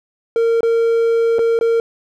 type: tone with dropouts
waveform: triangle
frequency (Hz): 460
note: A#4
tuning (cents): -23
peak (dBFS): -10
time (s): 0.36-1.8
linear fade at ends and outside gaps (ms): 1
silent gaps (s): 0.607-0.631 / 1.385-1.391 / 1.59-1.611
effects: none